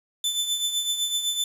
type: tone with tremolo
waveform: sawtooth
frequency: 3520 Hz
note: A7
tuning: in tune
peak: -18 dBFS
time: 0.24-1.44 s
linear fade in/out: 2 ms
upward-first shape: triangle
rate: 7.9 Hz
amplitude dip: 65%
effects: resampled to 32000 Hz + 8-bit